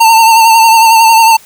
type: tone with vibrato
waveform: square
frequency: 902 Hz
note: A5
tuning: 43 cents sharp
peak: -3 dBFS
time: 0-1.37 s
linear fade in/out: 10 ms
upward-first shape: sine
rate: 11 Hz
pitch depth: 39 cents each way
effects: white hiss -39 dBFS RMS until 1.45 s